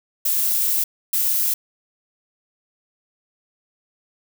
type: noise bursts at uneven times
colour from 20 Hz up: violet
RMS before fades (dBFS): -20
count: 2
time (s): 0.25-0.84 / 1.13-1.54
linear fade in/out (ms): 5
effects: none